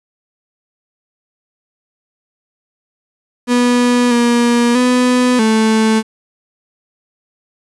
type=tone with pitch steps; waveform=35% pulse; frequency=244.5 / 238.3 / 249.6 / 220.2 Hz; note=B3 / A#3 / B3 / A3; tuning=-17 / +38 / +19 / +2 cents; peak=-8 dBFS; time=3.47-6.03 s; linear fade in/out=50 ms; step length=640 ms; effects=resampled to 24000 Hz + 7-bit